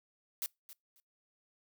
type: noise with echo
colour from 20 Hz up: blue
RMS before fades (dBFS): -36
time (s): 0.42-0.46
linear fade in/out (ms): 0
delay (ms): 270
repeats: 2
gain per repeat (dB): -15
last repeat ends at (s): 1
effects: noise-tail reverb RT60 0.2 s tail -25 dB re dry